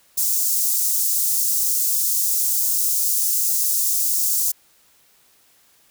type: high-pass noise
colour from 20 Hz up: white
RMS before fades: -20 dBFS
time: 0.17-4.52 s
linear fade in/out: 10 ms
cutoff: 5900 Hz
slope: 24 dB/octave
effects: white hiss -57 dBFS RMS until 5.9 s